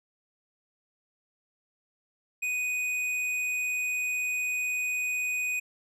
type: tone with hard clipping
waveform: triangle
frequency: 2489 Hz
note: D#7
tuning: in tune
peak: -29 dBFS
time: 2.42-5.6 s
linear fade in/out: 10 ms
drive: 12 dB
effects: none